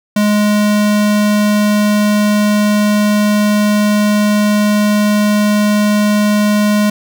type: tone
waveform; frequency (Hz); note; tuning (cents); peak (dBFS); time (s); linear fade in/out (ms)
square; 208.7; G#3; +9; -10; 0.16-6.9; 5
effects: none